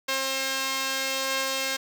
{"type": "tone pair together", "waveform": "5% pulse", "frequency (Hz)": [267.4, 534], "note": ["C4", "C5"], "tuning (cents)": [38, 35], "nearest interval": "octave", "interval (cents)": 1197, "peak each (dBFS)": [-22, -15], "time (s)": [0.08, 1.77], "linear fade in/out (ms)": 10, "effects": []}